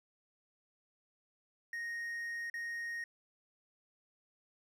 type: tone with dropouts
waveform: triangle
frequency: 1864.7 Hz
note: A#6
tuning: in tune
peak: -36 dBFS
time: 1.73-3.04 s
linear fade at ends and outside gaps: 2 ms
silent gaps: 2.499-2.54 s
effects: none